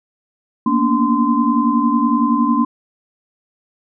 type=tone cluster; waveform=sine; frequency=229.7 / 240.5 / 288 / 1033 Hz; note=A#3 / B3 / D4 / C6; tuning=-25 / -46 / -34 / -22 cents; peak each=-18 dBFS; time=0.66-2.65 s; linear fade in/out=5 ms; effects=none